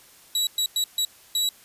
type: tone bursts at uneven times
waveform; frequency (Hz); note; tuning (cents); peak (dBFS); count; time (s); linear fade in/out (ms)
sawtooth; 3902; B7; -22; -18; 5; 0.35-0.47 / 0.58-0.66 / 0.76-0.84 / 0.98-1.05 / 1.35-1.49; 2
effects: white hiss -52 dBFS RMS until 1.64 s + resampled to 32000 Hz